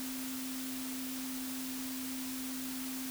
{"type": "tone in noise", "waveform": "sine", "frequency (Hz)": 260, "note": "C4", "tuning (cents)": -11, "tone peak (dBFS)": -39, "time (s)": [0, 3.1], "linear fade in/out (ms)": 0, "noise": "white", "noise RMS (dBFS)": -43, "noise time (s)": [0, 3.1], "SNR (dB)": 1, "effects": []}